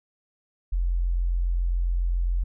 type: tone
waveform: sine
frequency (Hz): 43.65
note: F1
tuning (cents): 0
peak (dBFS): -21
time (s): 0.72-2.44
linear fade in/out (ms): 10
effects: none